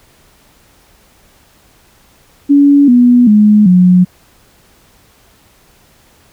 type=tone with pitch steps; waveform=sine; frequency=284 / 244.4 / 210.3 / 180.99 Hz; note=C#4 / B3 / G#3 / F#3; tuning=+42 / -18 / +22 / -38 cents; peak=-3 dBFS; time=2.49-4.05 s; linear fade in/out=20 ms; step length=390 ms; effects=pink hiss -48 dBFS RMS until 6.32 s